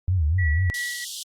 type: tone with vibrato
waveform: sine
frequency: 83.6 Hz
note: E2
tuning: 25 cents sharp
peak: -18 dBFS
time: 0.08-0.7 s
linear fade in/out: 0 ms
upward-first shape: sine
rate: 4.1 Hz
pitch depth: 220 cents each way
type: tone with tremolo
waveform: sine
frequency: 1943 Hz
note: B6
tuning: 29 cents flat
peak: -25 dBFS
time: 0.38-1.05 s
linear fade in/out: 10 ms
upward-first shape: triangle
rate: 2.9 Hz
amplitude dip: 65%
type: high-pass noise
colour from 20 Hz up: pink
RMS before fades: -33 dBFS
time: 0.74-1.23 s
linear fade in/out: 2 ms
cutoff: 3000 Hz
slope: 96 dB/octave
effects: low-pass 11000 Hz 12 dB/octave + Opus 48 kbps